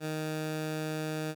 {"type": "tone", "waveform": "15% pulse", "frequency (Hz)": 155.56, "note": "D#3", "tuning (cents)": 0, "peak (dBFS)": -26, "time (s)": [0, 1.35], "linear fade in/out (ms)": 50, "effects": []}